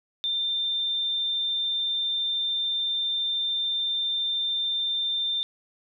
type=tone; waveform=sine; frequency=3587 Hz; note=A7; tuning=33 cents sharp; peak=-24 dBFS; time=0.24-5.43 s; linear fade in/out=0 ms; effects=none